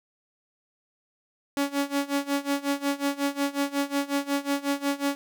sawtooth tone with tremolo, 281.5 Hz, C#4, 27 cents sharp, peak -18 dBFS, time 1.57-5.15 s, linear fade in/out 0 ms, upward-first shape sine, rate 5.5 Hz, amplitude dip 90%, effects none

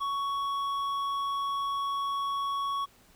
triangle tone with hard clipping, 1115 Hz, C#6, 10 cents sharp, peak -30 dBFS, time 0-2.86 s, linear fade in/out 20 ms, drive 10 dB, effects pink hiss -60 dBFS RMS until 3.15 s

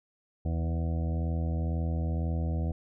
harmonic tone with a mistuned harmonic, 82 Hz, E2, 9 cents flat, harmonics 1 / 2 / 3 / 4 / 6 / 7 / 8 / 9, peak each -28 / -34 / -40 / -43 / -45 / -47 / -48 / -48 dBFS, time 0.45-2.72 s, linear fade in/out 5 ms, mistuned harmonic 1, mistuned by -46 cents, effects none

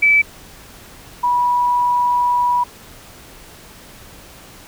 sine tone pair in turn, 2307 / 975.6 Hz, D7 / B5, -31 / -21 cents, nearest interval octave + minor third, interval 1490 cents, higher first, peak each -9 / -13 dBFS, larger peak first, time 0.02-0.22 / 1.23-2.64 s, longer second, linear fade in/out 10 ms, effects pink hiss -41 dBFS RMS until 4.67 s

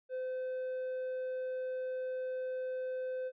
sine tone with hard clipping, 513 Hz, C5, 34 cents flat, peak -36 dBFS, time 0.09-3.32 s, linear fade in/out 50 ms, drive 3 dB, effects resampled to 8000 Hz

